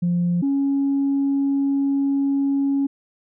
sine tone pair in turn, 174.61 / 277.2 Hz, F3 / C#4, 0 / 0 cents, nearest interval minor sixth, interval 800 cents, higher second, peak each -16 dBFS, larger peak neither, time 0.02-0.42 / 0.42-2.87 s, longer second, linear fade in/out 10 ms, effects tanh soft clip ceiling -14 dBFS

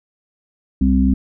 harmonic tone, 65.41 Hz, C2, in tune, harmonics 1 / 3 / 4, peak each -16 / -16 / -16 dBFS, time 0.81-1.14 s, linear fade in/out 5 ms, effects none

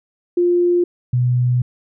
sine tone pair in turn, 351.2 / 123.89 Hz, F4 / B2, +10 / +6 cents, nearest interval octave + tritone, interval 1804 cents, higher first, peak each -12 / -13 dBFS, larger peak first, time 0.37-0.84 / 1.13-1.62 s, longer second, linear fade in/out 5 ms, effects none

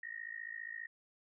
sine tone with amplitude modulation, 1864.7 Hz, A#6, in tune, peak -38 dBFS, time 0.03-0.87 s, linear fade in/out 5 ms, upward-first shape sine, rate 54.9 Hz, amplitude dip 95%, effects none

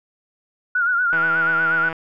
sine tone with vibrato, 1437 Hz, F6, 49 cents sharp, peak -16 dBFS, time 0.75-1.89 s, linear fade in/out 5 ms, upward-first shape sine, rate 8.3 Hz, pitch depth 69 cents each way
click train, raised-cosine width 0.5 ms, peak -14 dBFS, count 131, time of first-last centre 1.13-1.928 s, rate 163 Hz
effects none

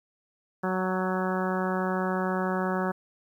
harmonic tone with a mistuned harmonic, 186.1 Hz, F#3, 10 cents sharp, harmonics 1 / 2 / 3 / 4 / 5 / 6 / 7 / 8 / 9, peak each -29 / -32 / -34 / -35 / -36 / -37 / -37 / -38 / -39 dBFS, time 0.63-2.92 s, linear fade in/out 10 ms, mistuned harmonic 5, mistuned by -15 cents, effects 10-bit

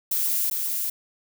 violet noise with echo, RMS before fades -24 dBFS, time 0.11-0.5 s, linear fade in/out 5 ms, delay 400 ms, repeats 1, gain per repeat -3 dB, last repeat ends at 0.9 s, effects none

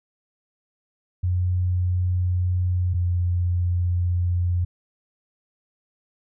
sine tone pair in turn, 90.2 / 88.45 Hz, F#2 / F2, -44 / +23 cents, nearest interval unison, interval 33 cents, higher first, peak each -19 dBFS, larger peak neither, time 1.23-2.94 / 2.94-4.65 s, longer neither, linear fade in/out 10 ms, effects none

